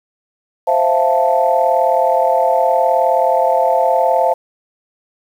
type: chord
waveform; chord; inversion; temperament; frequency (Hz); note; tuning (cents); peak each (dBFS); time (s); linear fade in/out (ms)
sine; F major seventh; second; equal; 523.3 / 659.3 / 698.5 / 880; C5 / E5 / F5 / A5; 0 / 0 / 0 / 0; -16; 0.67-4.34; 10
effects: tanh soft clip ceiling 0 dBFS + 7-bit